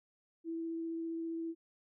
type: tone with vibrato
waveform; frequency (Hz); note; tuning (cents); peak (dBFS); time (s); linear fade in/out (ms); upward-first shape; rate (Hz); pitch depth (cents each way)
sine; 329.6; E4; 0; -36; 0.44-1.55; 50; sine; 15; 8
effects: none